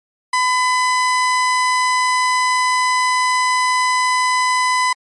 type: tone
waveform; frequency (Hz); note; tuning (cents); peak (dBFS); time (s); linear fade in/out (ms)
30% pulse; 1006; B5; +32; -11; 0.33-4.93; 5
effects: MP3 48 kbps